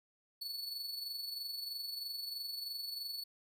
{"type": "tone with amplitude modulation", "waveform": "45% pulse", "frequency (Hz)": 4435, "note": "C#8", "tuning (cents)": 0, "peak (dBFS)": -37, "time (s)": [0.41, 3.24], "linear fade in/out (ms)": 10, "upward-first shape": "sine", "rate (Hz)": 23.1, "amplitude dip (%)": 50, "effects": []}